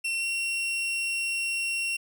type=tone with pitch glide; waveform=40% pulse; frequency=2714 to 2736 Hz; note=E7 to F7; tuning=+50 to -36 cents; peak=-26 dBFS; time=0.04-1.97 s; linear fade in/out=10 ms; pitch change=+14 cents; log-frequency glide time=0.18-0.24 s; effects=none